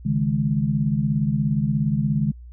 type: chord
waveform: sine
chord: C# suspended second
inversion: none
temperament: equal with one note detuned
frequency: 138.59 / 155.56 / 209.6 Hz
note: C#3 / D#3 / G#3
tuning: 0 / 0 / +16 cents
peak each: -23 dBFS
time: 0.05-2.32 s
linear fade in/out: 10 ms
effects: added 60 Hz sine -38 dBFS peak until 2.52 s